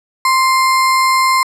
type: tone with sample-and-hold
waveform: sine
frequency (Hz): 1046.5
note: C6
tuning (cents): 0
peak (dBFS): -9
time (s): 0.25-1.43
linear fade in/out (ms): 2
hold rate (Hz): 3150
effects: low-pass 11000 Hz 12 dB/octave